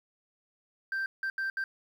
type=tone bursts at uneven times; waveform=sine; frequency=1568 Hz; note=G6; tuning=in tune; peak=-27 dBFS; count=4; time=0.92-1.06 / 1.23-1.3 / 1.38-1.5 / 1.57-1.64 s; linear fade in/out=2 ms; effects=tanh soft clip ceiling -28 dBFS + 10-bit